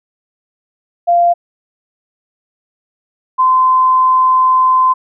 sine tone pair in turn, 693 / 1030.6 Hz, F5 / C6, -14 / -27 cents, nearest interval perfect fifth, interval 687 cents, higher second, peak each -7 dBFS, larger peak neither, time 1.07-1.34 / 3.38-4.94 s, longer second, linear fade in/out 20 ms, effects none

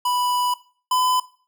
square tone pair in turn, 987.8 / 1008 Hz, B5 / B5, 0 / +35 cents, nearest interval unison, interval 35 cents, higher second, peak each -20 / -18 dBFS, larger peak second, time 0.05-0.54 / 0.91-1.2 s, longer first, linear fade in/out 5 ms, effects noise-tail reverb RT60 0.4 s tail -17 dB re dry

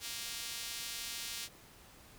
sawtooth tone with high-pass filter, 233.1 Hz, A#3, in tune, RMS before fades -42 dBFS, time 0-1.49 s, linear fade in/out 50 ms, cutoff 3600 Hz, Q 0.88, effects pink hiss -58 dBFS RMS until 2.18 s

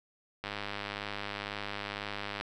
click train, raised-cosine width 0.3 ms, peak -20 dBFS, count 202, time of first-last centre 0.44-2.411 s, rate 102 Hz, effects none

